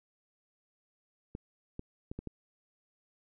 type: clicks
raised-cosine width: 3 ms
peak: -26 dBFS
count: 5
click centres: 1.351 / 1.794 / 2.115 / 2.19 / 2.273 s
effects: none